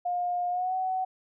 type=tone with pitch glide; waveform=sine; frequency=711 to 749.4 Hz; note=F5 to F#5; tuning=+31 to +22 cents; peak=-26 dBFS; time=0.05-1.05 s; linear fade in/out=10 ms; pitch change=+91 cents; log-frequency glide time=0.5-0.74 s; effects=none